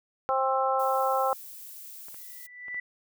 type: harmonic tone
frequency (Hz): 264.7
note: C4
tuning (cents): +20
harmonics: 2 / 3 / 4 / 5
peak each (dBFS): -28 / -27 / -30 / -30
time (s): 0.29-1.33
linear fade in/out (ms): 0
type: noise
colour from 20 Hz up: violet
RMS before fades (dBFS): -44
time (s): 0.79-2.47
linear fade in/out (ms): 10
type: clicks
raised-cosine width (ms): 0.5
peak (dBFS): -35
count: 4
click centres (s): 2.084 / 2.144 / 2.683 / 2.745
type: tone with exponential growth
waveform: sine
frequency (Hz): 1975.5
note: B6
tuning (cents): 0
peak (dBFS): -29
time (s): 2.15-2.8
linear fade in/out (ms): 5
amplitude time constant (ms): 140
effects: none